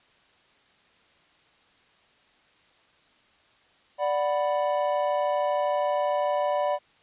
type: chord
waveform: triangle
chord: B minor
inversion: first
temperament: equal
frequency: 587.3 / 740 / 987.8 Hz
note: D5 / F#5 / B5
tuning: 0 / 0 / 0 cents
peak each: -23 / -27 / -28 dBFS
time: 3.98-6.79 s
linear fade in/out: 50 ms
effects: white hiss -61 dBFS RMS until 7.02 s + resampled to 8000 Hz